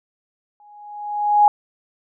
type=tone with exponential growth; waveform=sine; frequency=830.6 Hz; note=G#5; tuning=in tune; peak=-7 dBFS; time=0.6-1.48 s; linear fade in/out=1 ms; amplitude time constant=190 ms; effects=none